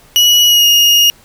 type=tone with pitch glide; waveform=35% pulse; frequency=2923 to 2858 Hz; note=F#7 to F7; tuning=-22 to +39 cents; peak=-4 dBFS; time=0.16-1.1 s; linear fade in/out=0 ms; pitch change=-39 cents; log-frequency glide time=0.46-0.66 s; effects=pink hiss -45 dBFS RMS until 1.24 s